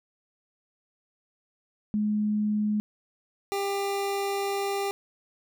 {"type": "tone pair in turn", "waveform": ["sine", "25% pulse"], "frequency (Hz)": [210.8, 397.7], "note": ["G#3", "G4"], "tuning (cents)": [26, 25], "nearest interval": "major seventh", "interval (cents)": 1099, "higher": "second", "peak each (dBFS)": -23, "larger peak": "neither", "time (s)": [[1.94, 2.8], [3.52, 4.91]], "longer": "second", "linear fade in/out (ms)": 0, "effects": []}